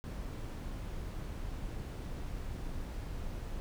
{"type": "noise", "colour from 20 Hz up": "brown", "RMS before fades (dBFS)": -40, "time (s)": [0.04, 3.6], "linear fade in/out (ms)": 0, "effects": []}